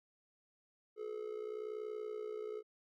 triangle tone with amplitude modulation, 428.1 Hz, A4, 47 cents flat, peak -35 dBFS, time 0.96-2.63 s, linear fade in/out 50 ms, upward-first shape sine, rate 60.9 Hz, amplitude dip 75%, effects none

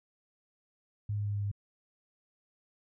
sine tone with pitch steps, 103.83 / 103.17 / 102.52 / 101.87 / 101.22 Hz, G#2 / G#2 / G#2 / G#2 / G#2, 0 / -11 / -22 / -33 / -44 cents, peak -30 dBFS, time 1.09-1.515 s, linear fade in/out 5 ms, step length 85 ms, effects none

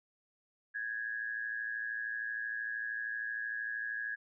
sine tone with amplitude modulation, 1661.2 Hz, G#6, in tune, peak -32 dBFS, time 0.74-4.16 s, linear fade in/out 20 ms, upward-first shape sine, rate 113 Hz, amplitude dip 70%, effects none

